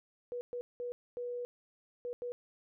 sine tone bursts at uneven times, 486.6 Hz, B4, 26 cents flat, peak -36 dBFS, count 6, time 0.32-0.41 / 0.53-0.61 / 0.8-0.92 / 1.17-1.45 / 2.05-2.13 / 2.22-2.32 s, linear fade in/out 0 ms, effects none

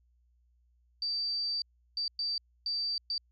sine tone bursts at uneven times, 4649 Hz, D8, 18 cents flat, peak -30 dBFS, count 5, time 1.02-1.62 / 1.97-2.08 / 2.19-2.38 / 2.66-2.98 / 3.1-3.18 s, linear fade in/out 2 ms, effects added 60 Hz sine -65 dBFS peak until 3.31 s

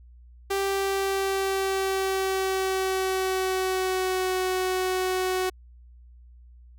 sawtooth tone with pitch glide, 392 to 371.3 Hz, G4 to F#4, 0 to +6 cents, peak -20 dBFS, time 0.5-5.5 s, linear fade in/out 10 ms, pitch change -94 cents, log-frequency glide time 0.63-4.36 s, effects added 60 Hz sine -47 dBFS peak until 6.78 s

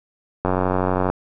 click train, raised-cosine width 1 ms, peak -6 dBFS, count 61, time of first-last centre 0.45-1.1 s, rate 92.3 Hz, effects none

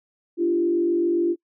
sine tone with frequency modulation, 342.1 Hz, F4, 36 cents flat, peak -18 dBFS, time 0.37-1.36 s, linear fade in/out 50 ms, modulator 47.4 Hz, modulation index 0.63, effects noise-tail reverb RT60 0.1 s tail -26 dB re dry

